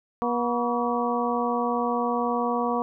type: harmonic tone with a mistuned harmonic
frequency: 240.5 Hz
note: B3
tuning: 46 cents flat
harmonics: 1 / 2 / 3 / 4 / 5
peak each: -28 / -28 / -29 / -30 / -30 dBFS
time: 0.22-2.82 s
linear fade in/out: 0 ms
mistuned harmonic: 5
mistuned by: -95 cents
effects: none